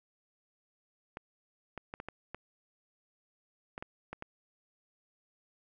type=clicks; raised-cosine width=0.5 ms; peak=-25 dBFS; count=10; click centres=1.171 / 1.777 / 1.939 / 2.001 / 2.086 / 2.346 / 3.779 / 3.825 / 4.13 / 4.224 s; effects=none